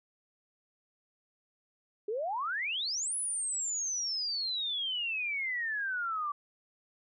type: exponential two-way sweep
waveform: sine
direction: up then down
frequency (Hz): 400.4 to 10340 to 1150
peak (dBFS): -31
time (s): 2.08-6.32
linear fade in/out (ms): 5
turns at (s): 3.16
effects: none